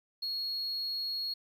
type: tone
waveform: sine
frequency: 4313 Hz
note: C#8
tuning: 48 cents flat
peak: -30 dBFS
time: 0.22-1.34 s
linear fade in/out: 10 ms
effects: tanh soft clip ceiling -31 dBFS + 11-bit